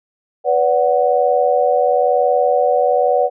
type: chord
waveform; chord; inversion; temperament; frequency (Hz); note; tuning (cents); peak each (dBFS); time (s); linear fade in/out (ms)
sine; B minor; none; equal with one note detuned; 493.9 / 574.9 / 740; B4 / D5 / F#5; 0 / -37 / 0; -16; 0.44-3.3; 50
effects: none